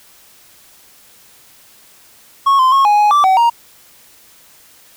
triangle tone with pitch steps, 1100 / 1036 / 1090 / 830 / 835 / 1167 / 759 / 937 Hz, C#6 / C6 / C#6 / G#5 / G#5 / D6 / F#5 / A#5, -14 / -17 / -29 / -1 / +9 / -11 / +44 / +9 cents, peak -6 dBFS, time 2.46-3.5 s, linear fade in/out 10 ms, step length 130 ms, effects white hiss -46 dBFS RMS until 4.96 s

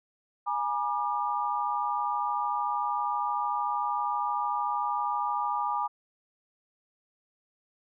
sine tone cluster, 830 / 963 / 1197 Hz, G#5 / B5 / D6, -1 / -44 / +33 cents, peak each -31 dBFS, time 0.46-5.88 s, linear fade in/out 20 ms, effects none

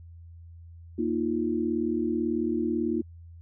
sine chord, Bb suspended fourth, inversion none, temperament equal, 233.1 / 311.1 / 349.2 Hz, Bb3 / Eb4 / F4, 0 / 0 / 0 cents, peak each -29 dBFS, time 0.98-3.02 s, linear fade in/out 10 ms, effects added 84 Hz sine -44 dBFS peak until 3.41 s

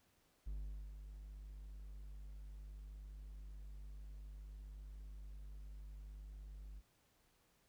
triangle tone with ADSR envelope, 50.3 Hz, G1, 45 cents sharp, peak -39 dBFS, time 0.46-6.82 s, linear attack 15 ms, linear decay 450 ms, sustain -8 dB, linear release 37 ms, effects pink hiss -75 dBFS RMS until 7.68 s

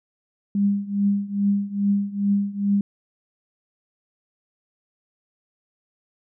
sine tone with tremolo, 201.1 Hz, G3, 44 cents sharp, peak -15 dBFS, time 0.55-2.81 s, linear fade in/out 2 ms, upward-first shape triangle, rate 2.4 Hz, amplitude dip 90%, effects none

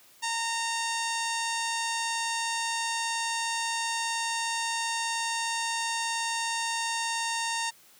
harmonic tone with a mistuned harmonic, 919 Hz, A#5, 25 cents flat, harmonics 1 / 2 / 3 / 4 / 5 / 6 / 7 / 8 / 9 / 10, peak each -32 / -35 / -37 / -38 / -39 / -40 / -40 / -41 / -42 / -42 dBFS, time 0.22-7.71 s, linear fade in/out 20 ms, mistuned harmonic 8, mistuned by -47 cents, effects white hiss -57 dBFS RMS until 7.99 s + high-pass 100 Hz 12 dB/octave

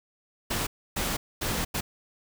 pink noise bursts at uneven times, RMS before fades -29 dBFS, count 4, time 0.5-0.67 / 0.96-1.17 / 1.41-1.65 / 1.74-1.81 s, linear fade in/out 10 ms, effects none

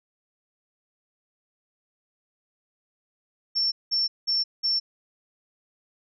sine tone bursts, 5420 Hz, E8, 47 cents sharp, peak -21 dBFS, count 4, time 3.55-4.8 s, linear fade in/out 20 ms, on 170 ms, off 190 ms, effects none

